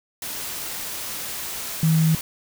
sine tone in noise, 160 Hz, D#3, 49 cents sharp, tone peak -15 dBFS, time 1.83-2.15 s, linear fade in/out 2 ms, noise white, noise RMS -31 dBFS, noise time 0.22-2.21 s, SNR +13 dB, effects none

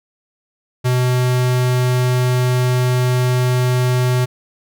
square tone, 125.6 Hz, B2, 30 cents sharp, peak -14 dBFS, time 0.84-4.26 s, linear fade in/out 20 ms, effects none

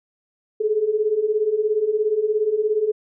sine beating tone pair, 415.3 / 432.3 Hz, G#4 / A4, 0 / -31 cents, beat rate 17 Hz, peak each -23 / -19 dBFS, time 0.6-2.92 s, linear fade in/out 10 ms, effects none

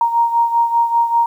sine beating tone pair, 932.3 / 937.4 Hz, A#5 / A#5, 0 / +9 cents, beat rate 5.1 Hz, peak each -13 / -19 dBFS, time 0.01-1.26 s, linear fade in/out 2 ms, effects 8-bit

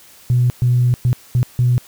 sine tone bursts at uneven times, 123.2 Hz, B2, 4 cents flat, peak -10 dBFS, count 5, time 0.3-0.5 / 0.62-0.94 / 1.05-1.13 / 1.35-1.43 / 1.59-1.78 s, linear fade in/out 0 ms, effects tanh soft clip ceiling -6 dBFS + white hiss -45 dBFS RMS until 1.87 s

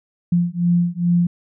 sine beating tone pair, 172.7 / 175.1 Hz, F3 / F3, -19 / +5 cents, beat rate 2.4 Hz, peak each -18 dBFS, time 0.32-1.27 s, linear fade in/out 5 ms, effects none

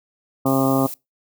harmonic tone, 134.4 Hz, C3, 47 cents sharp, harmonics 1 / 2 / 3 / 4 / 5 / 6 / 7 / 8 / 9, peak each -24 / -18 / -27 / -24 / -26 / -28 / -34 / -30 / -29 dBFS, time 0.45-0.87 s, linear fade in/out 10 ms
violet noise, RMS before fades -32 dBFS, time 0.46-0.94 s, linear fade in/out 2 ms
effects noise-tail reverb RT60 0.2 s tail -22 dB re dry

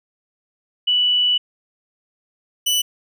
sine / sawtooth tone pair in turn, 2960 / 2973 Hz, F#7 / F#7, 0 / +8 cents, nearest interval unison, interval 8 cents, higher second, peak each -14 / -13 dBFS, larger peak second, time 0.87-1.38 / 2.66-2.82 s, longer first, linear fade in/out 10 ms, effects none

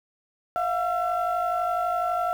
sine tone cluster, 659 / 711 / 1349 Hz, E5 / F5 / E6, -1 / +31 / +40 cents, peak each -30 / -24 / -27 dBFS, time 0.56-2.33 s, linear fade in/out 0 ms, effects tanh soft clip ceiling -17 dBFS + 8-bit

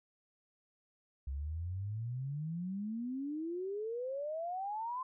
sine exponential sweep, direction up, 65.5 to 1046.5 Hz, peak -36 dBFS, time 1.27-5.03 s, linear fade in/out 5 ms, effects none

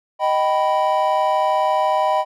triangle chord, Eb augmented, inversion none, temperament equal with one note detuned, 622.3 / 774.1 / 987.8 Hz, Eb5 / G5 / B5, 0 / -22 / 0 cents, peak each -18 dBFS, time 0.19-2.25 s, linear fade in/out 50 ms, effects none

